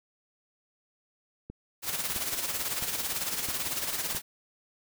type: click train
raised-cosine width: 3 ms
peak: -27 dBFS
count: 5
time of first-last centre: 1.5-4.149 s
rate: 1.51 Hz
type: noise with tremolo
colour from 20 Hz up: white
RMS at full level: -30 dBFS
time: 1.82-4.22 s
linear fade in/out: 50 ms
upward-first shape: sine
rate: 18 Hz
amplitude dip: 55%
effects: none